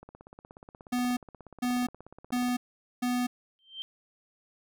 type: click train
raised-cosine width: 1 ms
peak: -33 dBFS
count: 42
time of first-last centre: 0.03-2.485 s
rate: 16.7 Hz
type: tone bursts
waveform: square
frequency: 246.9 Hz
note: B3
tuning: in tune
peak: -27 dBFS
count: 4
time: 0.92-3.27 s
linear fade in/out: 10 ms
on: 250 ms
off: 450 ms
type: tone with exponential growth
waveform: sine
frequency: 3136 Hz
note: G7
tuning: in tune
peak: -32 dBFS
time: 3.59-3.82 s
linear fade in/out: 0 ms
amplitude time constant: 50 ms
effects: none